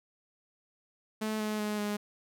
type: tone with pitch steps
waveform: sawtooth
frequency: 216.6 / 213.5 / 210.4 / 207.4 Hz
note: A3 / G#3 / G#3 / G#3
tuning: -27 / +48 / +23 / -2 cents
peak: -27 dBFS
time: 1.21-1.97 s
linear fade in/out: 10 ms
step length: 190 ms
effects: none